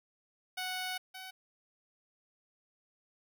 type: tone pair in turn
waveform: 10% pulse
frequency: 740 / 752.5 Hz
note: F#5 / F#5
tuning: 0 / +29 cents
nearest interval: unison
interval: 29 cents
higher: second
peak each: -27 / -36 dBFS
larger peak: first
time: 0.57-0.98 / 1.14-1.31 s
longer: first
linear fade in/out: 10 ms
effects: none